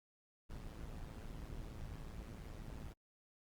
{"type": "noise with amplitude modulation", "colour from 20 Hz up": "brown", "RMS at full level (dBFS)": -45, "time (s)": [0.49, 2.94], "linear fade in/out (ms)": 20, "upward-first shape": "sine", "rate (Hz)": 110, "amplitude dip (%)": 70, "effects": ["Opus 48 kbps"]}